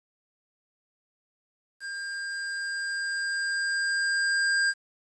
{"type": "tone with level ramp", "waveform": "square", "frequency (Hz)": 1603, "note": "G6", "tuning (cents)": 38, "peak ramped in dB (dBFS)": [-34, -22], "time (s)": [1.8, 4.74], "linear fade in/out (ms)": 50, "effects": ["resampled to 22050 Hz", "9-bit"]}